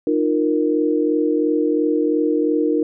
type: chord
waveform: sine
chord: Eb suspended second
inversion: none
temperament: equal with one note detuned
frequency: 306.3 / 349.2 / 466.2 Hz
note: Eb4 / F4 / Bb4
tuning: -27 / 0 / 0 cents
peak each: -18 / -22 / -20 dBFS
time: 0.07-2.83 s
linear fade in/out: 2 ms
effects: none